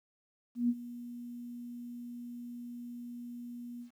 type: tone with ADSR envelope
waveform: sine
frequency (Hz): 240.5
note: B3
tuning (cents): -46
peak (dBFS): -24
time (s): 0.55-3.91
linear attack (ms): 140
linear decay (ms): 48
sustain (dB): -17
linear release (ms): 100
effects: 11-bit